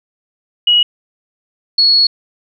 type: tone pair in turn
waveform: sine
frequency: 2908 / 4357 Hz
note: F#7 / C#8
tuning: -31 / -31 cents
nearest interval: perfect fifth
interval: 700 cents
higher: second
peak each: -7 dBFS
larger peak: neither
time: 0.67-0.83 / 1.78-2.07 s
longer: second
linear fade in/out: 5 ms
effects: none